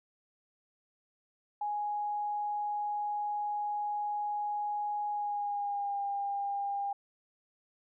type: tone with pitch glide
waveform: sine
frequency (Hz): 830.6 to 802.8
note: G#5 to G5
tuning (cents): 0 to +41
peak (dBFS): -31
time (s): 1.61-6.93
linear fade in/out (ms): 5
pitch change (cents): -59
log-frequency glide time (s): 5.1-6.01
effects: none